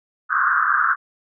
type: band-pass noise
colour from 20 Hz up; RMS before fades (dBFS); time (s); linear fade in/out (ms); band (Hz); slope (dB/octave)
white; -18; 0.29-0.96; 50; 1100 to 1600; 96
effects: none